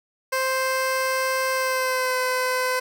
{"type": "tone with pitch glide", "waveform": "15% pulse", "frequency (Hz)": [523.3, 509.3], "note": ["C5", "C5"], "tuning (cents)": [0, -47], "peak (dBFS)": -15, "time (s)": [0.32, 2.8], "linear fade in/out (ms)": 10, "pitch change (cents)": -47, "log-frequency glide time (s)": [1.52, 2.18], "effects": []}